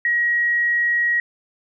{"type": "tone", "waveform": "sine", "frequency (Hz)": 1900, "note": "A#6", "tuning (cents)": 33, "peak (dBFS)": -16, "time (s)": [0.05, 1.2], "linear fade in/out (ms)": 2, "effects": []}